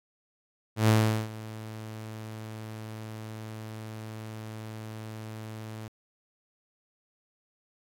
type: tone with ADSR envelope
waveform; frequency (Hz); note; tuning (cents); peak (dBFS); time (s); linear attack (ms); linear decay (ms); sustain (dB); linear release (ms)
sawtooth; 109.7; A2; -5; -14; 0.76-5.88; 120; 400; -20; 3
effects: AAC 64 kbps